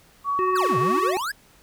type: tone with pitch glide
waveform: sine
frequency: 1128 to 1137.2 Hz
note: C#6 to C#6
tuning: +30 to +44 cents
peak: -21 dBFS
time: 0.24-1.13 s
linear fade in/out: 50 ms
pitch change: +14 cents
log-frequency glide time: 0.79-0.97 s
type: harmonic tone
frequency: 370 Hz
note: F#4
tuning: in tune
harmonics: 1 / 3 / 5 / 7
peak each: -23 / -33 / -37 / -40 dBFS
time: 0.39-1.17 s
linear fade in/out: 0 ms
type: exponential two-way sweep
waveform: square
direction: down then up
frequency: 1760 to 116.54 to 1760 Hz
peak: -26 dBFS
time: 0.55-1.32 s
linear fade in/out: 10 ms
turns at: 0.78 s
effects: pink hiss -55 dBFS RMS until 1.62 s